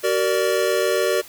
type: chord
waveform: square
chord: Gb augmented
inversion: none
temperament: equal with one note detuned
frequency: 378.9 / 466.2 / 587.3 Hz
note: Gb4 / Bb4 / D5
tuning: +41 / 0 / 0 cents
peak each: -23 dBFS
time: 0.03-1.22 s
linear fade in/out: 20 ms
effects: white hiss -43 dBFS RMS until 1.28 s